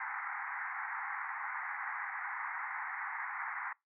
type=band-pass noise; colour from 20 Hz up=white; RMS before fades=-40 dBFS; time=0-3.73 s; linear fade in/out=5 ms; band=790 to 2100 Hz; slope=96 dB/octave; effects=noise-tail reverb RT60 0.2 s tail -24 dB re dry